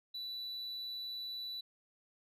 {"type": "tone", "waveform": "sine", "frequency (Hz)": 3962, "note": "B7", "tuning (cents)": 5, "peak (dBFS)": -37, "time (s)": [0.14, 1.61], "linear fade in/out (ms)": 10, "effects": ["tanh soft clip ceiling -39 dBFS"]}